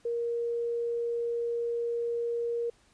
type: tone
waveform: sine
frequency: 470.1 Hz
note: A#4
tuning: 15 cents sharp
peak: -28 dBFS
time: 0.05-2.7 s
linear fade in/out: 5 ms
effects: pink hiss -64 dBFS RMS until 2.93 s + resampled to 22050 Hz